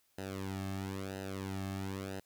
sawtooth tone with flanger, 96.5 Hz, G2, 27 cents flat, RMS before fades -40 dBFS, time 0.18-2.2 s, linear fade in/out 5 ms, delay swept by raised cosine 0.88 to 2.08 ms, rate 1 Hz, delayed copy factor -1, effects white hiss -73 dBFS RMS until 2.25 s

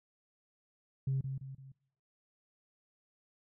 sine tone with echo, 134.3 Hz, C3, 46 cents sharp, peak -28 dBFS, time 1.07-1.21 s, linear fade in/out 5 ms, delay 170 ms, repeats 3, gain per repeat -7 dB, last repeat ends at 1.72 s, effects noise-tail reverb RT60 0.9 s tail -25 dB re dry + tanh soft clip ceiling -26 dBFS

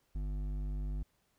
triangle tone with hard clipping, 50 Hz, G1, 35 cents sharp, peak -36 dBFS, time 0.15-1.03 s, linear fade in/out 5 ms, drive 14 dB, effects pink hiss -75 dBFS RMS until 1.38 s

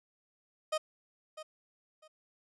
30% pulse tone with echo, 622.3 Hz, D#5, in tune, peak -27 dBFS, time 0.72-0.78 s, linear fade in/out 10 ms, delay 650 ms, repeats 2, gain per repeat -13 dB, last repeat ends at 2.08 s, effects resampled to 24000 Hz

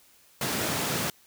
pink high-pass noise, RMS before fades -29 dBFS, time 0.41-1.1 s, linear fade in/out 2 ms, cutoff 110 Hz, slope 24 dB/octave, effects white hiss -59 dBFS RMS until 1.26 s

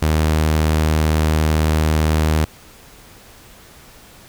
sawtooth tone, 77.9 Hz, D#2, 3 cents sharp, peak -10 dBFS, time 0.02-2.45 s, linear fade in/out 5 ms, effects pink hiss -44 dBFS RMS until 4.28 s

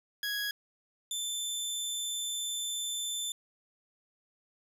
20% pulse tone pair in turn, 1661.2 / 3537 Hz, G#6 / A7, 0 / +8 cents, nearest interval octave + minor second, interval 1308 cents, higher second, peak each -27 dBFS, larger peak neither, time 0.23-0.51 / 1.11-3.32 s, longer second, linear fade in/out 2 ms, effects none

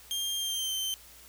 sawtooth tone with pitch glide, 3200 to 3105 Hz, G7 to G7, +35 to -17 cents, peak -27 dBFS, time 0.11-0.94 s, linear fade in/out 0 ms, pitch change -52 cents, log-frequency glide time 0.39-0.73 s, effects added 60 Hz sine -60 dBFS peak until 1.28 s + white hiss -53 dBFS RMS until 1.28 s

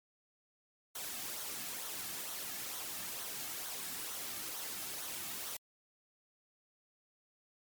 white noise with flanger, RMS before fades -42 dBFS, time 0.95-5.57 s, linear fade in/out 5 ms, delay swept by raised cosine 0.4 to 2.1 ms, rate 2.2 Hz, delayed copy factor -0.5, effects MP3 96 kbps

